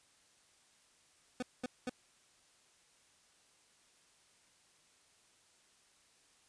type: tone bursts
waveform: 25% pulse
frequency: 250 Hz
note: B3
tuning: 21 cents sharp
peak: -32 dBFS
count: 3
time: 1.4-1.895 s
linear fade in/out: 2 ms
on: 25 ms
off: 210 ms
effects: white hiss -68 dBFS RMS until 6.48 s + resampled to 22050 Hz